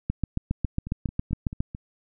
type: two click trains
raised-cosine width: 5 ms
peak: -12 / -22 dBFS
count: 12 / 6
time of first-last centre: 0.1-1.605 / 0.65-1.749 s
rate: 7.31 / 4.55 Hz
effects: none